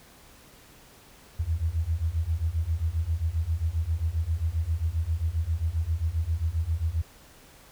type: beating tone pair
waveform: sine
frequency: 77.78 / 85.28 Hz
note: D#2 / F2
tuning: 0 / -41 cents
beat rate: 7.5 Hz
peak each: -28 / -27 dBFS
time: 1.39-7.02 s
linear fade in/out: 10 ms
effects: pink hiss -53 dBFS RMS until 7.71 s